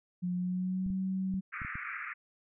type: tone with pitch glide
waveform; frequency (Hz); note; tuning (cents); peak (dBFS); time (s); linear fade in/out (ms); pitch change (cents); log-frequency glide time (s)
sine; 179 to 189.21; F3 to F#3; +43 to +39; -30; 0.22-1.41; 20; +96; 0.35-0.93
type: clicks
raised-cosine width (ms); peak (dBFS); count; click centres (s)
5; -30; 6; 0.864 / 0.903 / 1.34 / 1.618 / 1.649 / 1.755
type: band-pass noise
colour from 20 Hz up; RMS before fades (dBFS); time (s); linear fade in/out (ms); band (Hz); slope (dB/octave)
pink; -40; 1.52-2.14; 20; 1200 to 2400; 96
effects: none